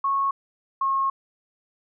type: tone pair in turn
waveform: sine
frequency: 1099 / 1083.9 Hz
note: C#6 / C#6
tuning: -15 / -39 cents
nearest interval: unison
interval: 24 cents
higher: first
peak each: -20 dBFS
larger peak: neither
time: 0.04-0.31 / 0.81-1.1 s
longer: second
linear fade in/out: 5 ms
effects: none